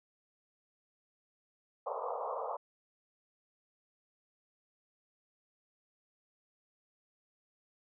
pink band-pass noise, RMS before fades -38 dBFS, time 1.86-2.57 s, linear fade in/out 10 ms, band 450 to 1200 Hz, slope 96 dB/octave, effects none

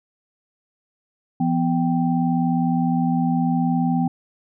sine tone cluster, 169 / 248.5 / 782 Hz, E3 / B3 / G5, +43 / +11 / -4 cents, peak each -21 / -20 / -26 dBFS, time 1.4-4.08 s, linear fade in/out 5 ms, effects none

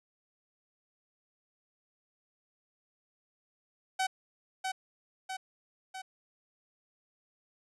sawtooth tone with echo, 758 Hz, F#5, 42 cents sharp, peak -24 dBFS, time 3.99-4.07 s, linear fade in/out 10 ms, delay 650 ms, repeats 3, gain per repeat -4 dB, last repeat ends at 6.02 s, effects resampled to 24000 Hz

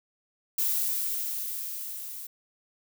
violet noise with level ramp, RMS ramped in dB -26 to -40 dBFS, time 0.58-2.27 s, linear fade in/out 5 ms, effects none

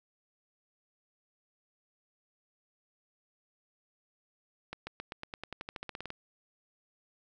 accelerating click train, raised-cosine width 0.3 ms, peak -23 dBFS, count 17, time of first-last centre 4.73-6.104 s, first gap 140 ms, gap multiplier 0.93, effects none

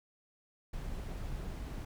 brown noise, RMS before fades -40 dBFS, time 0.73-1.85 s, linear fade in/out 5 ms, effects none

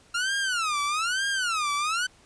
sawtooth tone with vibrato, 1365 Hz, F6, 40 cents flat, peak -21 dBFS, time 0.14-2.07 s, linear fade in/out 10 ms, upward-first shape sine, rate 1.1 Hz, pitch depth 290 cents each way, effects pink hiss -57 dBFS RMS until 2.25 s + resampled to 22050 Hz

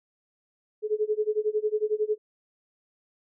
sine tone with tremolo, 426.7 Hz, G#4, 47 cents sharp, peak -20 dBFS, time 0.82-2.18 s, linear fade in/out 50 ms, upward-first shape sine, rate 11 Hz, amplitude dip 95%, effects none

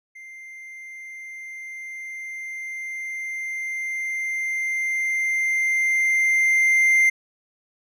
triangle tone with level ramp, 2093 Hz, C7, in tune, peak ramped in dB -37 to -12 dBFS, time 0.15-7.1 s, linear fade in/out 10 ms, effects none

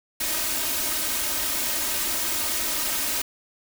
white noise with comb filter, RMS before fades -26 dBFS, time 0.2-3.22 s, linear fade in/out 5 ms, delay 3.2 ms, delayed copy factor +0.95, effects none

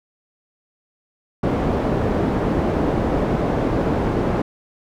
white low-pass noise, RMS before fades -20 dBFS, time 1.43-4.42 s, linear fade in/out 5 ms, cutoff 480 Hz, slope 12 dB/octave, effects none

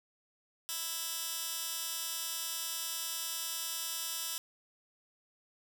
15% pulse tone with high-pass filter, 330 Hz, E4, 2 cents sharp, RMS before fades -38 dBFS, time 0.69-4.38 s, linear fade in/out 0 ms, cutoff 4400 Hz, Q 0.57, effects none

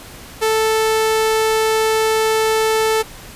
sawtooth tone, 440 Hz, A4, in tune, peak -10 dBFS, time 0.41-3.03 s, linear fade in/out 20 ms, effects pink hiss -37 dBFS RMS until 3.35 s + resampled to 32000 Hz

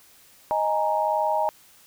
sine chord, D# suspended fourth, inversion none, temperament equal, 622.3 / 830.6 / 932.3 Hz, D#5 / G#5 / A#5, 0 / 0 / 0 cents, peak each -25 dBFS, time 0.51-1.49 s, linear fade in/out 0 ms, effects white hiss -54 dBFS RMS until 1.86 s

